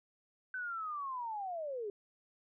sine linear sweep, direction down, 1530 to 392 Hz, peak -37 dBFS, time 0.54-1.9 s, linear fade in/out 2 ms, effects none

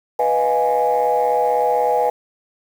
sine chord, F half-diminished seventh, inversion second, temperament equal, 493.9 / 622.3 / 698.5 / 830.6 Hz, Cb5 / Eb5 / F5 / Ab5, 0 / 0 / 0 / 0 cents, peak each -18 / -22 / -22 / -17 dBFS, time 0.19-2.1 s, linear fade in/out 5 ms, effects tanh soft clip ceiling -8 dBFS + 7-bit

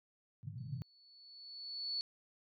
white band-pass noise, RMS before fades -44 dBFS, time 0.43-0.82 s, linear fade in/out 0 ms, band 110 to 150 Hz, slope 48 dB/octave
sine tone with exponential growth, 4435 Hz, C#8, in tune, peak -34 dBFS, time 0.58-2.01 s, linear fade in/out 0 ms, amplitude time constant 310 ms
effects none

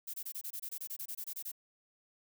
violet noise bursts, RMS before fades -41 dBFS, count 16, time 0.07-1.518 s, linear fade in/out 10 ms, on 68 ms, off 24 ms, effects none

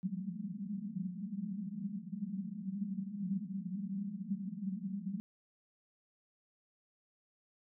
white band-pass noise, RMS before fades -40 dBFS, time 0.03-5.2 s, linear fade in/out 0 ms, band 180 to 210 Hz, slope 96 dB/octave, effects none

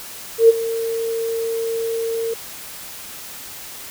sine tone with ADSR envelope, 455.9 Hz, A#4, 39 cents flat, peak -4 dBFS, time 0.38-2.34 s, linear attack 110 ms, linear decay 25 ms, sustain -16 dB, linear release 6 ms, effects white hiss -35 dBFS RMS until 3.9 s

